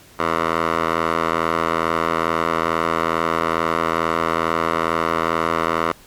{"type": "tone with band-pass filter", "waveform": "10% pulse", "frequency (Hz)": 82.3, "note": "E2", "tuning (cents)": -2, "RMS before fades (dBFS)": -20, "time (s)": [0.19, 5.92], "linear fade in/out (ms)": 5, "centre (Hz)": 1100, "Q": 1.5, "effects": ["pink hiss -47 dBFS RMS until 6.06 s", "MP3 96 kbps"]}